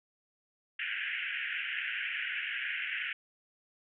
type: band-pass noise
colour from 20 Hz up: pink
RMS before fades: -36 dBFS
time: 0.79-3.13 s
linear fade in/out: 5 ms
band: 1500 to 3000 Hz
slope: 96 dB/octave
effects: none